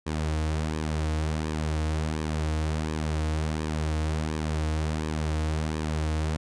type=tone with flanger; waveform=sawtooth; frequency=77.7 Hz; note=D#2; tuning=2 cents flat; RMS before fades=-28 dBFS; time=0.06-6.37 s; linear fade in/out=10 ms; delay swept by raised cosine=1.4 to 5.2 ms; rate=1.4 Hz; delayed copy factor=-0.55; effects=resampled to 22050 Hz